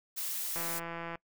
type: noise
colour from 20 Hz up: blue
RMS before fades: -36 dBFS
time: 0.16-0.8 s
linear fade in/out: 20 ms
type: click train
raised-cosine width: 0.5 ms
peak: -25 dBFS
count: 101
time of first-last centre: 0.56-1.155 s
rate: 168 Hz
effects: noise-tail reverb RT60 0.1 s tail -23 dB re dry